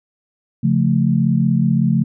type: chord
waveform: sine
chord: Db augmented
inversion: none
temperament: equal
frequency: 138.59 / 174.61 / 220 Hz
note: Db3 / F3 / A3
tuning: 0 / 0 / 0 cents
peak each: -17 dBFS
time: 0.63-2.04 s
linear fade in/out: 10 ms
effects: none